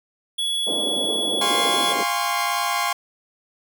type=tone; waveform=square; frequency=3378 Hz; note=G#7; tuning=29 cents sharp; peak=-22 dBFS; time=0.38-1.93 s; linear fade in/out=10 ms
type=band-pass noise; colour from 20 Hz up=white; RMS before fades=-29 dBFS; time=0.66-2.04 s; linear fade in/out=20 ms; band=240 to 590 Hz; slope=24 dB/octave
type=chord; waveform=sawtooth; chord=Db major seventh; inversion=first; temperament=equal with one note detuned; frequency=698.5 / 814 / 1046.5 / 1108.7 Hz; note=F5 / Ab5 / C6 / Db6; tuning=0 / -35 / 0 / 0 cents; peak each=-24 / -23 / -21 / -24 dBFS; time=1.41-2.93 s; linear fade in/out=5 ms
effects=none